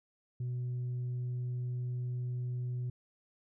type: tone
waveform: sine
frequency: 123.9 Hz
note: B2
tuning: 6 cents sharp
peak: -31 dBFS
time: 0.4-2.9 s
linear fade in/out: 5 ms
effects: tanh soft clip ceiling -32 dBFS